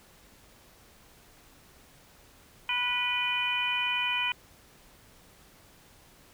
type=harmonic tone with a mistuned harmonic; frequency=490.7 Hz; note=B4; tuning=11 cents flat; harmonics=2 / 3 / 4 / 5 / 6; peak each=-34 / -38 / -38 / -29 / -32 dBFS; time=2.69-4.32 s; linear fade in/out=2 ms; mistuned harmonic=6; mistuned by=+41 cents; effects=pink hiss -57 dBFS RMS until 6.33 s